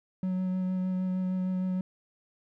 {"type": "tone with vibrato", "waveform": "triangle", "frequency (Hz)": 185.1, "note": "F#3", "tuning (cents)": 1, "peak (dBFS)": -25, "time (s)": [0.23, 1.81], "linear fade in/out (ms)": 2, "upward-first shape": "sine", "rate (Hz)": 6.5, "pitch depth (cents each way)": 12, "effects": []}